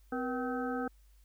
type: harmonic tone with a mistuned harmonic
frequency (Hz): 256.7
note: C4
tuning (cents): -33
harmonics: 1 / 2 / 3 / 5 / 6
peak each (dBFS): -35 / -38 / -40 / -42 / -43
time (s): 0.12-0.88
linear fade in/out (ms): 5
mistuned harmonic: 2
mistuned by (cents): -110
effects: added 50 Hz sine -58 dBFS peak until 1.24 s + white hiss -72 dBFS RMS until 1.24 s